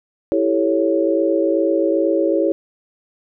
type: chord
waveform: sine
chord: A dominant seventh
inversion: second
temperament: equal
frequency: 329.6 / 392 / 440 / 554.4 Hz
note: E4 / G4 / A4 / C#5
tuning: 0 / 0 / 0 / 0 cents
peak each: -18 / -21 / -23 / -19 dBFS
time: 0.32-2.52 s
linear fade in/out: 0 ms
effects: none